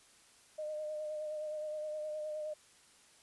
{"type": "tone with vibrato", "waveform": "sine", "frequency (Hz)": 611, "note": "D#5", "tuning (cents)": -32, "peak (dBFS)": -37, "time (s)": [0.58, 2.54], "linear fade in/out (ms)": 10, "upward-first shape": "sine", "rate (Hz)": 9.6, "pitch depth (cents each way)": 24, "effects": ["white hiss -63 dBFS RMS until 3.22 s", "resampled to 24000 Hz"]}